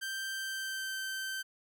sawtooth tone with pitch glide, 1568 to 1550.9 Hz, G6 to G6, 0 to -19 cents, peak -32 dBFS, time 0.01-1.43 s, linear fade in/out 20 ms, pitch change -19 cents, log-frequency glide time 0.29-0.97 s, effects none

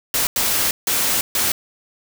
white noise bursts at uneven times, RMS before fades -19 dBFS, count 4, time 0.14-0.27 / 0.36-0.71 / 0.87-1.21 / 1.35-1.52 s, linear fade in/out 2 ms, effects none

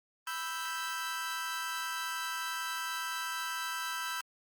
sawtooth chord, E minor, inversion second, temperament equal, 987.8 / 1318.5 / 1568 Hz, B5 / E6 / G6, 0 / 0 / 0 cents, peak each -37 / -35 / -35 dBFS, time 0.27-4.21 s, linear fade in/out 2 ms, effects Opus 32 kbps

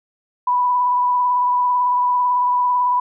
sine tone with vibrato, 987.8 Hz, B5, in tune, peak -14 dBFS, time 0.47-3 s, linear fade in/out 5 ms, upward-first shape triangle, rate 18 Hz, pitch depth 23 cents each way, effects none

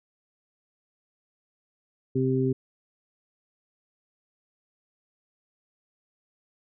harmonic tone, 130.81 Hz, C3, in tune, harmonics 1 / 2 / 3, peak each -26 / -26 / -26 dBFS, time 2.15-2.53 s, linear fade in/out 10 ms, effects none

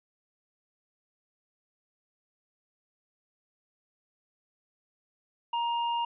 sine tone with tanh clipping, 940 Hz, A#5, 14 cents sharp, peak -29 dBFS, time 5.53-6.05 s, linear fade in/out 5 ms, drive 16 dB, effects resampled to 8000 Hz

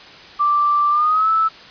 sine tone with pitch glide, 1174.7 to 1311 Hz, D6 to E6, 0 to -10 cents, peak -13 dBFS, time 0.39-1.49 s, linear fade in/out 20 ms, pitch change +190 cents, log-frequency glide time 0.9-1.29 s, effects white hiss -40 dBFS RMS until 1.7 s + resampled to 11025 Hz

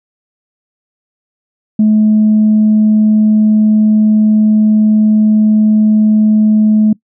sine tone, 214.6 Hz, A3, 43 cents flat, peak -4 dBFS, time 1.79-6.93 s, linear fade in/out 5 ms, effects noise-tail reverb RT60 0.1 s tail -22 dB re dry + tanh soft clip ceiling -2 dBFS

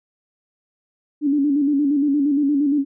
sine tone with vibrato, 285.9 Hz, D4, 46 cents flat, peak -15 dBFS, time 1.21-2.85 s, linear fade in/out 50 ms, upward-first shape square, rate 8.6 Hz, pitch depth 61 cents each way, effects none

